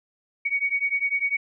sine beating tone pair, 2237 / 2247 Hz, C#7 / C#7, +15 / +23 cents, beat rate 10 Hz, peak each -25 / -25 dBFS, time 0.45-1.37 s, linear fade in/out 10 ms, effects none

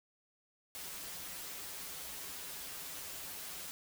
white noise with comb filter, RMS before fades -45 dBFS, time 0.75-3.71 s, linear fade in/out 0 ms, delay 8.6 ms, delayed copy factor -0.8, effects none

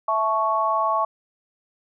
sine chord, A major, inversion second, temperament equal with one note detuned, 659.3 / 870.9 / 1108.7 Hz, E5 / A5 / C#6, 0 / -18 / 0 cents, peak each -25 / -25 / -21 dBFS, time 0.08-1.05 s, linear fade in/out 5 ms, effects none

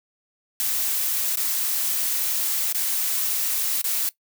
blue noise with dropouts, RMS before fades -24 dBFS, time 0.6-4.09 s, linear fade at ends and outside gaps 0 ms, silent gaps 1.356-1.372 / 2.725-2.747 / 3.815-3.843 s, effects noise-tail reverb RT60 0.1 s tail -18 dB re dry

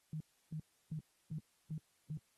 sine tone bursts, 155.56 Hz, D#3, in tune, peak -39 dBFS, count 6, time 0.13-2.174 s, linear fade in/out 2 ms, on 74 ms, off 320 ms, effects white hiss -75 dBFS RMS until 2.37 s + AAC 32 kbps

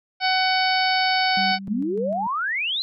harmonic tone, 750 Hz, F#5, 23 cents sharp, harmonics 1 / 2 / 3 / 4 / 5 / 6 / 7, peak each -21 / -26 / -25 / -30 / -32 / -27 / -31 dBFS, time 0.2-1.59 s, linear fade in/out 50 ms
sine tone with tremolo, 195.1 Hz, G3, 8 cents flat, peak -27 dBFS, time 1.37-2.27 s, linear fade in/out 2 ms, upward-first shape square, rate 3.3 Hz, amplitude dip 40%
sine exponential sweep, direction up, 194.8 to 4186 Hz, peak -22 dBFS, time 1.68-2.82 s, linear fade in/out 0 ms
effects none

